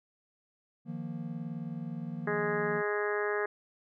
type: chord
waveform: triangle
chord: Eb suspended second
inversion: none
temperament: just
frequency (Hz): 155.56 / 175.01 / 233.3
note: Eb3 / F3 / Bb3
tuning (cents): 0 / +4 / +2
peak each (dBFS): -38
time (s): 0.85-2.83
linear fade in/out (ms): 50
type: harmonic tone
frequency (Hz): 207.7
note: G#3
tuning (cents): 0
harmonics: 2 / 3 / 4 / 5 / 6 / 7 / 8 / 9 / 10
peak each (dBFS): -31 / -40 / -41 / -42 / -39 / -44 / -36 / -41 / -48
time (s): 2.27-3.46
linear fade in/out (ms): 5
effects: none